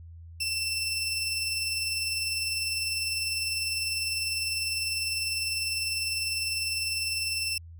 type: tone pair together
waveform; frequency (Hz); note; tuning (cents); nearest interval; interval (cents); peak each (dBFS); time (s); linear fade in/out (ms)
sawtooth; 2680 / 5340; E7 / E8; +28 / +22; octave; 1194; -28; 0.4-7.58; 5
effects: added 83 Hz sine -43 dBFS peak until 7.79 s